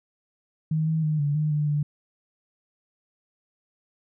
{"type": "tone with pitch steps", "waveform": "sine", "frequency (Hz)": [157.1, 159.5, 153.7, 144.7, 152.7, 149.2, 147.4], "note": ["D#3", "D#3", "D#3", "D3", "D#3", "D3", "D3"], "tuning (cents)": [17, 43, -21, -25, -32, 28, 7], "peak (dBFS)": -21, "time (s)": [0.71, 1.83], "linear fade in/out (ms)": 5, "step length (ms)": 160, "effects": []}